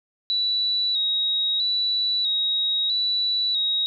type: tone with vibrato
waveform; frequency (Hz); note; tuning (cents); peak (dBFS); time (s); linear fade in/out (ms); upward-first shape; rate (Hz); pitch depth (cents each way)
sine; 3870; B7; -36; -20; 0.3-3.86; 0; square; 0.77; 35
effects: none